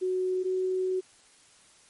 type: tone pair in turn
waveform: sine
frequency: 370 / 372.4 Hz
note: F#4 / F#4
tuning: 0 / +11 cents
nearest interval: unison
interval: 11 cents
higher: second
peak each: -25 dBFS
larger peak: neither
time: 0.01-0.44 / 0.44-1.01 s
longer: second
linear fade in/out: 20 ms
effects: white hiss -58 dBFS RMS until 1.89 s + MP3 48 kbps